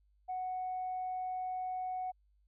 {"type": "tone", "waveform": "sine", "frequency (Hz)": 740, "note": "F#5", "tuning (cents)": 0, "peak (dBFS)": -34, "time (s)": [0.28, 2.12], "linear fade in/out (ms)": 20, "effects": ["tanh soft clip ceiling -31 dBFS", "added 50 Hz sine -67 dBFS peak until 2.47 s"]}